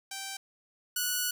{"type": "tone pair in turn", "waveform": "5% pulse", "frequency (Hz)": [780, 1472.4], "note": ["G5", "F#6"], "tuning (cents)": [-9, -9], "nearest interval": "major seventh", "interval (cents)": 1100, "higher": "second", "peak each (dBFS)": [-25, -17], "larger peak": "second", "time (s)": [[0.11, 0.37], [0.96, 1.31]], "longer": "second", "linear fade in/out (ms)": 5, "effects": []}